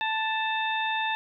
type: harmonic tone with a mistuned harmonic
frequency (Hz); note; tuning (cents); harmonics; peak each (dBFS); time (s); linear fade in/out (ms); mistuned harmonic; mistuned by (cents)
880; A5; 0; 1 / 2 / 3 / 4; -28 / -31 / -33 / -34; 0.01-1.15; 0; 4; +52
effects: none